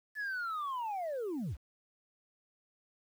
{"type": "linear sweep", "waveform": "sine", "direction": "down", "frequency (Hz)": [1746, 41], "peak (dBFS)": -32, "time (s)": [0.15, 1.57], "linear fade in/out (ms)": 50, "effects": ["tanh soft clip ceiling -33 dBFS", "10-bit"]}